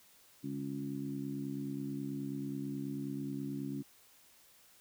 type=harmonic tone with a mistuned harmonic; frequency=69.3 Hz; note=C#2; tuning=in tune; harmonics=2 / 3 / 4 / 5; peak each=-43 / -43 / -39 / -48 dBFS; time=0.43-3.83 s; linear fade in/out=20 ms; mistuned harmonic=2; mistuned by=+46 cents; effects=white hiss -63 dBFS RMS until 4.8 s